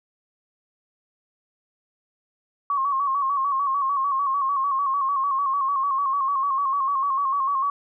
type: tone with vibrato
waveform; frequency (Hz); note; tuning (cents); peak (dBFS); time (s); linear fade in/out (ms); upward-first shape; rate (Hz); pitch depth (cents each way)
sine; 1102; C#6; -11; -20; 2.7-7.7; 2; square; 6.7; 53
effects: none